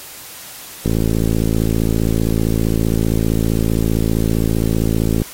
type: click train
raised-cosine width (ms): 3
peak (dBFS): -4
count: 242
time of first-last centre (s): 0.86-5.218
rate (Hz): 55.3
effects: white hiss -35 dBFS RMS until 5.33 s + AAC 48 kbps